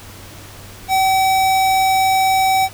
square tone, 764 Hz, G5, 45 cents flat, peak -13 dBFS, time 0.88-2.69 s, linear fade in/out 50 ms, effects added 97 Hz sine -40 dBFS peak until 2.73 s + pink hiss -38 dBFS RMS until 2.73 s

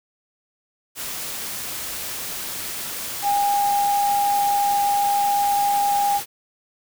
sine tone in noise, 810 Hz, G#5, 43 cents flat, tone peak -17 dBFS, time 3.22-6.21 s, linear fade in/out 50 ms, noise white, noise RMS -30 dBFS, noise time 0.95-6.26 s, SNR +10 dB, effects none

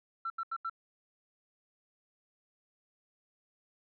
sine tone bursts, 1346 Hz, E6, 36 cents sharp, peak -32 dBFS, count 4, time 0.25-0.697 s, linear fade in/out 5 ms, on 51 ms, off 81 ms, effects tanh soft clip ceiling -29 dBFS

